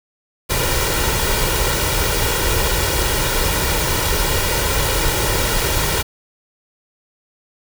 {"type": "noise with comb filter", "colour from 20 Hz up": "pink", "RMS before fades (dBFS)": -18, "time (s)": [0.49, 6.03], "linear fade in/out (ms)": 20, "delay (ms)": 2.1, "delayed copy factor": 0.6, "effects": []}